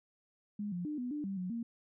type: tone with pitch steps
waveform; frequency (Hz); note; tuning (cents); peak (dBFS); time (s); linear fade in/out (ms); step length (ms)
sine; 206.8 / 176.4 / 300.2 / 247.2 / 296.7 / 195.4 / 182.2 / 232.5; G#3 / F3 / D4 / B3 / D4 / G3 / F#3 / A#3; -7 / +18 / +38 / +2 / +18 / -5 / -26 / -4; -35; 0.59-1.63; 5; 130
effects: none